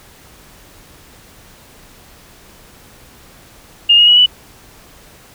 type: tone with pitch steps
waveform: sine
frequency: 2830 / 2874 / 2920 / 2966 Hz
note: F7 / F7 / F#7 / F#7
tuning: +22 / +49 / -24 / +4 cents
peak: -5 dBFS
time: 3.89-4.262 s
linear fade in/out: 10 ms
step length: 93 ms
effects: pink hiss -43 dBFS RMS until 5.34 s